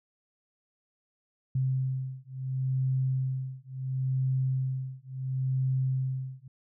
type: beating tone pair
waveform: sine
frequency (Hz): 130.81 / 131.53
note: C3 / C3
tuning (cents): 0 / +9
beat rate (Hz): 0.72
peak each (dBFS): -30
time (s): 1.55-6.48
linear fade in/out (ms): 5
effects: none

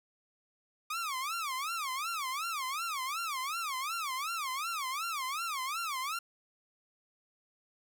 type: tone with vibrato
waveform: sawtooth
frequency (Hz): 1189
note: D6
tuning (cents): +21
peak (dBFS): -30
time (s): 0.9-6.19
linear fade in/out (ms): 5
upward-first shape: sine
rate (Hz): 2.7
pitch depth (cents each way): 260
effects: none

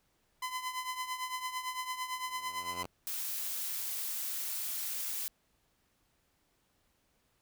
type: tone with tremolo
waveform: sawtooth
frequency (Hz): 1017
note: C6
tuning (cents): -50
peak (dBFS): -29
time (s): 0.42-2.83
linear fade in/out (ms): 5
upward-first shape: triangle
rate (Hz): 8.9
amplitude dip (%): 75
type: tone with exponential growth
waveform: 5% pulse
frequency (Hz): 88.6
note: F2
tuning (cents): +25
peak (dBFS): -29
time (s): 2.03-2.86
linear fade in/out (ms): 0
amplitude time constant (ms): 180
type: noise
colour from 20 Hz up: blue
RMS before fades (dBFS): -37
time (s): 3.07-5.28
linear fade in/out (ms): 0
effects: pink hiss -74 dBFS RMS until 7.41 s

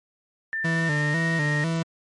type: tone with pitch glide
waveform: sine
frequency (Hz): 1785 to 1863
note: A6 to A#6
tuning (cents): +24 to -2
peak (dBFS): -25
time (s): 0.53-1.64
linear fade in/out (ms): 0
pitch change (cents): +74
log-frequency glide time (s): 0.72-1.19
type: tone with vibrato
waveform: 40% pulse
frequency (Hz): 156.4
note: D#3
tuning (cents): +9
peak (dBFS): -22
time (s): 0.64-1.83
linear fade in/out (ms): 10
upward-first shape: square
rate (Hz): 2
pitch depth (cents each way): 89
effects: low-pass 8000 Hz 12 dB/octave + MP3 48 kbps

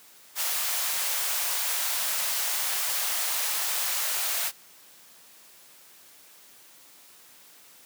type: high-pass noise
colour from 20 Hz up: white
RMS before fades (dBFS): -28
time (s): 0.35-4.52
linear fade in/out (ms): 50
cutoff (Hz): 590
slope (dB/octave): 24
effects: white hiss -53 dBFS RMS until 7.85 s + high-pass 150 Hz 12 dB/octave

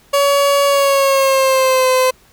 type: tone with pitch glide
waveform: 30% pulse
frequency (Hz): 564 to 514.2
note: C#5 to C5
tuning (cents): +30 to -30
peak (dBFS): -8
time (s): 0.13-2.11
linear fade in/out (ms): 10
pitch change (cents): -160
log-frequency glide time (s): 0.67-1.87
effects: pink hiss -50 dBFS RMS until 2.32 s

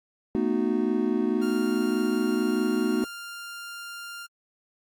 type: chord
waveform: triangle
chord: B dominant seventh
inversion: third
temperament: just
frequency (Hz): 222.2 / 246.9 / 308.7 / 370.4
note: A3 / B3 / D#4 / F#4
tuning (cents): +17 / 0 / -14 / +2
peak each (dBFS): -26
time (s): 0.35-3.04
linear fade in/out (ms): 0
type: tone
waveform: sawtooth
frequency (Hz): 1396.9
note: F6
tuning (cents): 0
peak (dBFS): -33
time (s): 1.41-4.27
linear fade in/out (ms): 20
effects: AAC 64 kbps

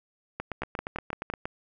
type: two click trains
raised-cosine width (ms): 0.5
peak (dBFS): -17 / -16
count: 10 / 5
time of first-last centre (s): 0.4-1.455 / 0.62-1.3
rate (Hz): 8.53 / 5.88
effects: none

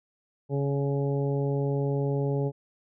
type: harmonic tone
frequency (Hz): 140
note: C#3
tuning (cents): +18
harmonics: 1 / 2 / 3 / 4 / 5 / 6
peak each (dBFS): -26 / -34 / -30 / -36 / -45 / -42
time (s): 0.49-2.52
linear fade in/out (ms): 50
effects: none

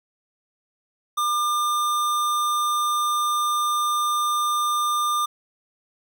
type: tone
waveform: square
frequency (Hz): 1200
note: D6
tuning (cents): +37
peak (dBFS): -21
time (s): 1.17-5.26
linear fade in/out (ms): 10
effects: none

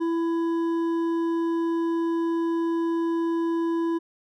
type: tone with hard clipping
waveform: sine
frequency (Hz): 332.9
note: E4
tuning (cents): +17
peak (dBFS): -24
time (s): 0-3.99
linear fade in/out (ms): 20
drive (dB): 7
effects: none

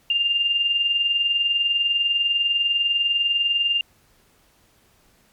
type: tone with tremolo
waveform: sine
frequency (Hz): 2800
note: F7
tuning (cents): +4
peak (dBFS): -15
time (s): 0.1-3.81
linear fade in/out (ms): 2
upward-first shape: triangle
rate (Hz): 20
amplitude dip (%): 60
effects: pink hiss -59 dBFS RMS until 5.32 s + MP3 96 kbps

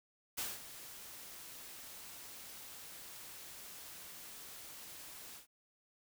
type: noise with ADSR envelope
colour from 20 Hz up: white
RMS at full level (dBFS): -38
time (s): 0.37-5.47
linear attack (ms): 15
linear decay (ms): 200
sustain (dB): -13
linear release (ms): 120
effects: none

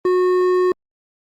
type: tone with hard clipping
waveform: triangle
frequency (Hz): 364.7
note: F#4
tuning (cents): -25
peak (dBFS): -15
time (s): 0.05-0.72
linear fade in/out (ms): 2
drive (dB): 12
effects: Opus 32 kbps

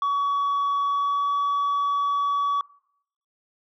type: tone with pitch glide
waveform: sine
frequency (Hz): 1130 to 1137.2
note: C#6 to C#6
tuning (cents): +33 to +44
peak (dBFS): -18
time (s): 0.02-2.61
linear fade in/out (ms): 2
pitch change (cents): +11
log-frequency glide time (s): 0.84-1.32
effects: noise-tail reverb RT60 0.7 s tail -23 dB re dry + tanh soft clip ceiling -20 dBFS

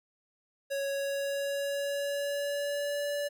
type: tone with pitch glide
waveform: square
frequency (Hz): 554.4 to 577.9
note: C#5 to D5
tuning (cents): 0 to -28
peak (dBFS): -31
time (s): 0.7-3.29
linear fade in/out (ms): 20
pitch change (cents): +72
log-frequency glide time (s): 0.89-3.1
effects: none

